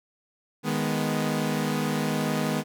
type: chord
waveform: sawtooth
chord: G# minor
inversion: second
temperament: equal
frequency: 155.56 / 207.7 / 246.9 Hz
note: D#3 / G#3 / B3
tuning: 0 / 0 / 0 cents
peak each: -25 dBFS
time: 0.63-2.64 s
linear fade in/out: 50 ms
effects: none